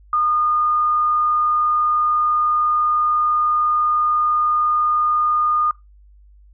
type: tone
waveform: sine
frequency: 1221 Hz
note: D#6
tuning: 33 cents flat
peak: -15 dBFS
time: 0.13-5.71 s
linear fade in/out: 2 ms
effects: noise-tail reverb RT60 0.2 s tail -21 dB re dry + added 50 Hz sine -45 dBFS peak until 6.53 s